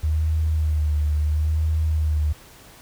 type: tone with vibrato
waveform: sine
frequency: 76.8 Hz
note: D#2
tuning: 22 cents flat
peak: -18 dBFS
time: 0.03-2.33 s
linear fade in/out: 10 ms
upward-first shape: sine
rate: 0.73 Hz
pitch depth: 46 cents each way
effects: pink hiss -47 dBFS RMS until 2.81 s